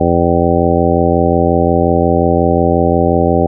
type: harmonic tone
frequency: 85.6 Hz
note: F2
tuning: 34 cents flat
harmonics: 1 / 2 / 3 / 4 / 5 / 6 / 7 / 9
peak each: -17 / -17 / -17 / -17 / -17 / -17 / -17 / -17 dBFS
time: 0-3.47 s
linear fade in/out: 10 ms
effects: none